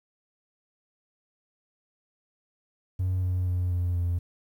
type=tone with pitch steps; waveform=triangle; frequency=92.5 / 91.17 / 89.87 / 88.58 / 87.31 Hz; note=F#2 / F#2 / F#2 / F2 / F2; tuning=0 / -25 / -50 / +25 / 0 cents; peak=-21 dBFS; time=2.99-4.19 s; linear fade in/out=10 ms; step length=240 ms; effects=tanh soft clip ceiling -19 dBFS + 10-bit

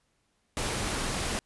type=noise; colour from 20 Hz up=pink; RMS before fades=-31 dBFS; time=0.57-1.39 s; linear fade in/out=0 ms; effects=pink hiss -73 dBFS RMS until 1.45 s + resampled to 24000 Hz

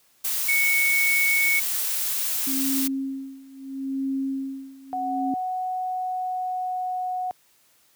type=noise; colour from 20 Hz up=blue; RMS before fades=-26 dBFS; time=0.24-2.88 s; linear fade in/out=10 ms
type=tone; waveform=sine; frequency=2217 Hz; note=C#7; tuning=in tune; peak=-19 dBFS; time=0.48-1.6 s; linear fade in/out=10 ms
type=tone with tremolo; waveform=sine; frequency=269.6 Hz; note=C#4; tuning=48 cents flat; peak=-23 dBFS; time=2.47-5.34 s; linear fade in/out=2 ms; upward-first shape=sine; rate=0.75 Hz; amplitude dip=90%
type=tone with pitch glide; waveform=sine; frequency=740 to 734.9 Hz; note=F#5 to F#5; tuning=0 to -12 cents; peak=-25 dBFS; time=4.93-7.31 s; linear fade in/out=0 ms; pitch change=-12 cents; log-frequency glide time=5.75-7.06 s
effects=white hiss -61 dBFS RMS until 7.95 s + high-pass 80 Hz 12 dB/octave

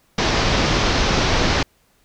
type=low-pass noise; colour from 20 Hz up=pink; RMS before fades=-18 dBFS; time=0.18-1.63 s; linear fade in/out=5 ms; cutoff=6000 Hz; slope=48 dB/octave; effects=pink hiss -60 dBFS RMS until 2.04 s

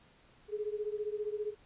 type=beating tone pair; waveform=sine; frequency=415.3 / 430.3 Hz; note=G#4 / A4; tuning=0 / -39 cents; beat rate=15 Hz; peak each=-36 / -38 dBFS; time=0.48-1.55 s; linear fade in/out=50 ms; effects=pink hiss -63 dBFS RMS until 1.65 s + resampled to 8000 Hz

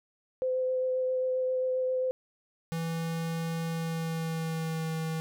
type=tone with vibrato; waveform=sine; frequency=513 Hz; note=C5; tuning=34 cents flat; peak=-26 dBFS; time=0.42-2.11 s; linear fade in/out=0 ms; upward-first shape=sine; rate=7.5 Hz; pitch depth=10 cents each way
type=tone with pitch glide; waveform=square; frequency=164.81 to 160.77 Hz; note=E3 to E3; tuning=0 to -43 cents; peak=-31 dBFS; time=2.72-5.2 s; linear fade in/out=0 ms; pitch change=-43 cents; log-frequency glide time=3.68-4.92 s
effects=none

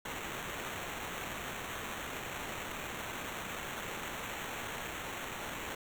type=noise with sample-and-hold; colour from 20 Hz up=blue; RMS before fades=-41 dBFS; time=0.05-5.75 s; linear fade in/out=5 ms; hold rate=4900 Hz; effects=none

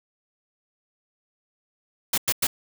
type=noise bursts; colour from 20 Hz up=white; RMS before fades=-22 dBFS; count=3; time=2.13-2.47 s; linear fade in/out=5 ms; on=48 ms; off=98 ms; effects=none

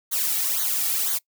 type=noise with flanger; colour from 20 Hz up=blue; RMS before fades=-24 dBFS; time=0.11-1.19 s; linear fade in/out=20 ms; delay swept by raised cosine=0.38 to 1.98 ms; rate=2 Hz; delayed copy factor=-1; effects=noise-tail reverb RT60 0.1 s tail -23 dB re dry

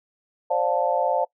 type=chord; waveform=sine; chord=D minor seventh; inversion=third; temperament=just; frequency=528.6 / 587.3 / 704.8 / 881 Hz; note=C5 / D5 / F5 / A5; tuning=+18 / 0 / +16 / +2 cents; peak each=-25 dBFS; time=0.5-1.25 s; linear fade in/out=10 ms; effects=noise-tail reverb RT60 0.1 s tail -23 dB re dry

